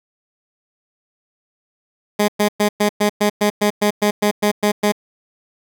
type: tone bursts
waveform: 15% pulse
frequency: 207.7 Hz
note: G#3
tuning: in tune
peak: -7 dBFS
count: 14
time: 2.19-4.922 s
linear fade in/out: 10 ms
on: 93 ms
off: 110 ms
effects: none